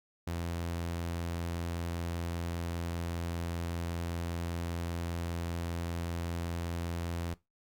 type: tone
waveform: sawtooth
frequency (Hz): 85.1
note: F2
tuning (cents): -44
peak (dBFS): -30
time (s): 0.27-7.34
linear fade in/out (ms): 5
effects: noise-tail reverb RT60 0.2 s tail -19 dB re dry + Opus 48 kbps